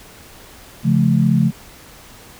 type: chord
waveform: sine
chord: Db augmented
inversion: none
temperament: just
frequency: 138.59 / 173.24 / 216.5 Hz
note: Db3 / F3 / A3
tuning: 0 / -14 / -28 cents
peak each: -16 dBFS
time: 0.83-1.52 s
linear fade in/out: 50 ms
effects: pink hiss -42 dBFS RMS until 2.39 s

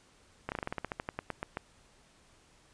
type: slowing click train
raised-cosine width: 0.5 ms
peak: -19 dBFS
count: 16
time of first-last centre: 0.49-1.571 s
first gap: 29 ms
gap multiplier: 1.12
effects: pink hiss -63 dBFS RMS until 2.73 s + resampled to 22050 Hz

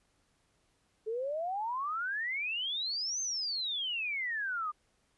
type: exponential two-way sweep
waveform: sine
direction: up then down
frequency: 425.5 to 6350 to 1186 Hz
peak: -32 dBFS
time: 1.06-4.72 s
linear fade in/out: 20 ms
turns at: 3.21 s
effects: pink hiss -73 dBFS RMS until 5.17 s + resampled to 24000 Hz

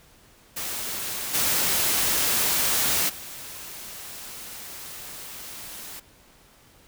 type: noise with level steps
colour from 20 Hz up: white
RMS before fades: -31 / -23 / -39 dBFS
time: 0.56-6 s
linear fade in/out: 10 ms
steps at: 1.33 / 3.08 s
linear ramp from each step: 20 ms
effects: pink hiss -55 dBFS RMS until 6.87 s

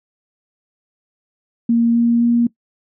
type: tone with pitch steps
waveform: sine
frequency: 233.1 / 234.9 / 236.6 Hz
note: A#3 / A#3 / A#3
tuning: 0 / +13 / +26 cents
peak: -11 dBFS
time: 1.69-2.47 s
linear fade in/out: 5 ms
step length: 260 ms
effects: noise-tail reverb RT60 0.1 s tail -20 dB re dry

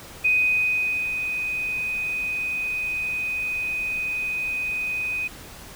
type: tone with ADSR envelope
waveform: sine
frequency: 2500 Hz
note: D#7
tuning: 8 cents sharp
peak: -16 dBFS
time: 0.24-5.28 s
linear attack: 14 ms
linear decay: 830 ms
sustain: -8 dB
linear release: 10 ms
effects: pink hiss -42 dBFS RMS until 5.75 s

